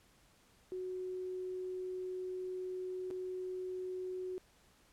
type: tone with dropouts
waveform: sine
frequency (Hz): 369.1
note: F#4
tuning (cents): -4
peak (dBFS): -38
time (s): 0.72-4.38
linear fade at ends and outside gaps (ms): 0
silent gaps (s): 3.104-3.11
effects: pink hiss -67 dBFS RMS until 4.92 s + low-pass 12000 Hz 12 dB/octave